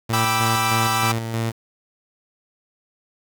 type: tone with tremolo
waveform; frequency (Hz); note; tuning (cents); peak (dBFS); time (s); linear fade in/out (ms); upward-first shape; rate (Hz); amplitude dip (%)
sawtooth; 113.9; A#2; -40; -17; 0.09-1.52; 10; square; 3.2; 45
type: chord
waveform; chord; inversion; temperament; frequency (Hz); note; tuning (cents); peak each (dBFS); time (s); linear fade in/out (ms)
sawtooth; E minor seventh; first; equal with one note detuned; 784 / 982.6 / 1174.7 / 1318.5; G5 / B5 / D6 / E6; 0 / -9 / 0 / 0; -21; 0.13-1.12; 5
effects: 7-bit